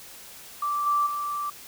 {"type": "tone with level steps", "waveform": "sine", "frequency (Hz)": 1169, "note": "D6", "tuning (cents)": -8, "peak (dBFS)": [-24, -20, -27], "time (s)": [0.62, 1.5], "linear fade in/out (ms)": 5, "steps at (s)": [0.86, 1.06], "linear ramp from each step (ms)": 10, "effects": ["white hiss -45 dBFS RMS until 1.67 s"]}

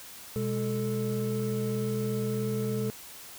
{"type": "tone cluster", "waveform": "triangle", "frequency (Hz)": [123.7, 206.8, 438.4], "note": ["B2", "G#3", "A4"], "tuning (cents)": [3, -7, -6], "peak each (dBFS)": -30, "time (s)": [0.36, 2.9], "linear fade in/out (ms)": 0, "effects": ["white hiss -46 dBFS RMS until 3.38 s"]}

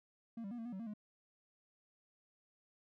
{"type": "tone with pitch steps", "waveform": "triangle", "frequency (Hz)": [230, 196.9, 241, 227.3, 242.1, 189.8, 230.6, 210.3], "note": ["A#3", "G3", "B3", "A#3", "B3", "F#3", "A#3", "G#3"], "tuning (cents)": [-23, 8, -42, -43, -34, 44, -19, 22], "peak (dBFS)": -40, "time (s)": [0.37, 0.938], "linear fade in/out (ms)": 5, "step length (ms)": 71, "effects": []}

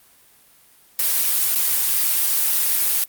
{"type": "noise with dropouts", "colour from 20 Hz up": "blue", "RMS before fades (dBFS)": -19, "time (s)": [0.99, 3.04], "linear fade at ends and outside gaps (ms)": 2, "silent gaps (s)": [1.551, 1.556], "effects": ["white hiss -53 dBFS RMS until 3.08 s", "Opus 32 kbps"]}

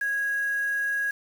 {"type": "tone with quantisation", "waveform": "sine", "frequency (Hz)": 1654, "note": "G#6", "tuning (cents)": -8, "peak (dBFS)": -24, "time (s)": [0.01, 1.11], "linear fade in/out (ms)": 5, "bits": 7, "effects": []}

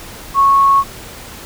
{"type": "tone", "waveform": "sine", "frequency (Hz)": 1102, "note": "C#6", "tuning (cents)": -11, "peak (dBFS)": -7, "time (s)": [0.34, 0.84], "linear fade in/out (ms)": 50, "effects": ["pink hiss -33 dBFS RMS until 1.45 s"]}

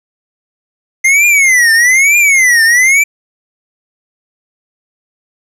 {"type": "tone with vibrato", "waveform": "square", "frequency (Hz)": 2081, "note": "C7", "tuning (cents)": -10, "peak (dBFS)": -6, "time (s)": [1.04, 3.04], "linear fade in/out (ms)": 10, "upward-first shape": "triangle", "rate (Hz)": 1.1, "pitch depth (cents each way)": 270, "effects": ["low-pass 12000 Hz 12 dB/octave", "8-bit"]}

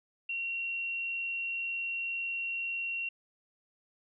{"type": "tone with frequency modulation", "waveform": "sine", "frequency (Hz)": 2741, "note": "F7", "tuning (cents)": -33, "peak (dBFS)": -32, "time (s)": [0.29, 3.09], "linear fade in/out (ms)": 5, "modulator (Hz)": 61.9, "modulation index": 0.28, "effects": []}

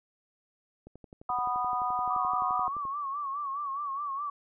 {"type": "click train", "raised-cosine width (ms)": 2, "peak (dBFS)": -34, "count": 24, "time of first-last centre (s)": [0.87, 2.853], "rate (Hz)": 11.6}
{"type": "chord", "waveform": "sine", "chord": "B major", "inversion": "second", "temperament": "just", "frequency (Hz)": [740.8, 987.8, 1234.7], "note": ["F#5", "B5", "D#6"], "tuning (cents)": [2, 0, -14], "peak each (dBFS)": [-32, -32, -31], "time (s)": [1.29, 2.68], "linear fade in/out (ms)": 5}
{"type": "tone with vibrato", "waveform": "sine", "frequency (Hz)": 1129, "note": "C#6", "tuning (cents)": 31, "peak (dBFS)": -31, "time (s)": [2.1, 4.3], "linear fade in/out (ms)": 5, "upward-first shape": "sine", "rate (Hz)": 4.8, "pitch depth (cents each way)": 84}
{"effects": []}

